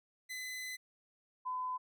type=tone pair in turn; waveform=sawtooth / sine; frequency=2019 / 1011.5 Hz; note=B6 / B5; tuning=+38 / +41 cents; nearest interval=octave; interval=1197 cents; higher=first; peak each=-37 / -35 dBFS; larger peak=second; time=0.29-0.77 / 1.45-1.78 s; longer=first; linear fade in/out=20 ms; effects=none